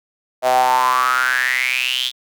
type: tone with high-pass filter sweep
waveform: sawtooth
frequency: 127.3 Hz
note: C3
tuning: 47 cents flat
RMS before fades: -17 dBFS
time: 0.42-2.12 s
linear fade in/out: 50 ms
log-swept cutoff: 650 to 3500 Hz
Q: 9
effects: none